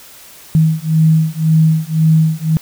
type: beating tone pair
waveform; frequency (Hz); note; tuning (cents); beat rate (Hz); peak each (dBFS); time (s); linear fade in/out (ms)
sine; 158 / 159.9; D#3 / D#3; +27 / +48; 1.9; -12; 0.55-2.57; 0
effects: white hiss -39 dBFS RMS until 2.61 s